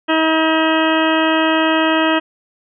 harmonic tone, 319 Hz, D#4, 43 cents sharp, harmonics 1 / 2 / 3 / 4 / 5 / 6 / 8 / 9 / 10, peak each -16 / -19 / -21 / -22 / -23 / -24 / -25 / -26 / -26 dBFS, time 0.08-2.2 s, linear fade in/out 20 ms, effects none

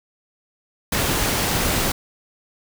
pink noise, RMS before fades -21 dBFS, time 0.92-1.92 s, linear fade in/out 5 ms, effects none

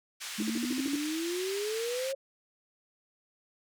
pink band-pass noise, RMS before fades -40 dBFS, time 0.2-2.13 s, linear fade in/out 20 ms, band 2000 to 9200 Hz, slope 12 dB/octave
sine exponential sweep, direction up, 210 to 551 Hz, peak -31 dBFS, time 0.38-2.15 s, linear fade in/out 10 ms
sine tone bursts, 311.1 Hz, D#4, in tune, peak -30 dBFS, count 8, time 0.4-0.956 s, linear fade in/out 2 ms, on 24 ms, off 52 ms
effects none

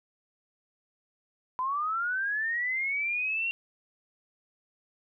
sine linear sweep, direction up, 1000 to 2765 Hz, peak -27 dBFS, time 1.59-3.51 s, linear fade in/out 0 ms, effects none

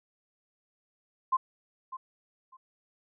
sine tone with echo, 1046.5 Hz, C6, in tune, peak -22 dBFS, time 1.32-1.37 s, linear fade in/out 10 ms, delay 600 ms, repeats 2, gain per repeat -14 dB, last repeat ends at 2.57 s, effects none

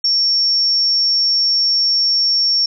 sine tone, 5480 Hz, F8, 34 cents flat, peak -12 dBFS, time 0.04-2.66 s, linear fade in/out 5 ms, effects none

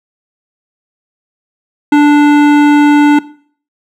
sine tone with hard clipping, 293.3 Hz, D4, 2 cents flat, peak -5 dBFS, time 1.92-3.19 s, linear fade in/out 5 ms, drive 15 dB, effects noise-tail reverb RT60 0.5 s tail -19 dB re dry

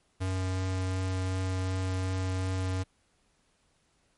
square tone with vibrato, 93.5 Hz, F#2, 19 cents sharp, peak -29 dBFS, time 0.2-2.84 s, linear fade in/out 20 ms, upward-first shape triangle, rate 2.7 Hz, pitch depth 8 cents each way, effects pink hiss -70 dBFS RMS until 4.17 s + MP3 48 kbps

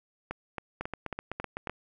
two click trains, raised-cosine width 0.5 ms, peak -19 / -19 dBFS, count 6 / 8, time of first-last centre 0.31-1.672 / 0.81-1.696 s, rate 3.67 / 7.9 Hz, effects none

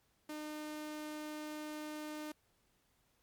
sawtooth tone, 303.8 Hz, D#4, 41 cents flat, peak -38 dBFS, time 0.29-2.32 s, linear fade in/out 5 ms, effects pink hiss -75 dBFS RMS until 3.22 s + MP3 96 kbps

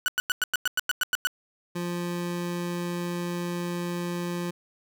30% pulse tone bursts, 1480 Hz, F#6, in tune, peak -19 dBFS, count 11, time 0.06-1.271 s, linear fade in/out 0 ms, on 21 ms, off 98 ms
25% pulse tone, 174.61 Hz, F3, in tune, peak -25 dBFS, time 1.75-4.51 s, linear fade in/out 10 ms
effects none

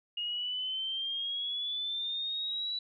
sine exponential sweep, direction up, 2858 to 3951 Hz, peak -32 dBFS, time 0.17-2.79 s, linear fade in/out 5 ms, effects none

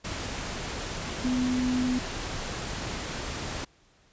sine tone in noise, 251.8 Hz, B3, 34 cents sharp, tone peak -24 dBFS, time 1.24-1.99 s, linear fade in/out 10 ms, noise pink, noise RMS -34 dBFS, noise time 0.04-3.65 s, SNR +7 dB, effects pink hiss -62 dBFS RMS until 4.12 s + resampled to 16000 Hz

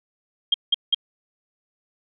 sine tone bursts, 3221 Hz, G7, 46 cents sharp, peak -14 dBFS, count 3, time 0.52-0.946 s, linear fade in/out 5 ms, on 22 ms, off 180 ms, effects none

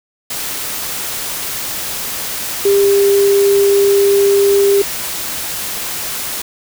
sine tone in noise, 399.4 Hz, G4, 32 cents sharp, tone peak -8 dBFS, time 2.65-4.82 s, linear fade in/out 5 ms, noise white, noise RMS -22 dBFS, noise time 0.3-6.42 s, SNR +11 dB, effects none

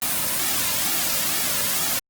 white noise with flanger, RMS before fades -23 dBFS, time 0.02-1.99 s, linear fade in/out 0 ms, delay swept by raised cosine 1.9 to 2.68 ms, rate 2.2 Hz, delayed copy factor -0.6, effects Opus 24 kbps

